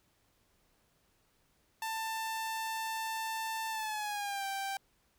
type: tone with pitch glide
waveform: sawtooth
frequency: 890 to 783.8 Hz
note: A5 to G5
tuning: +20 to 0 cents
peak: -31 dBFS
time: 1.82-4.77 s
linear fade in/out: 2 ms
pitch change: -220 cents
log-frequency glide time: 3.7-4.45 s
effects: pink hiss -72 dBFS RMS until 5.18 s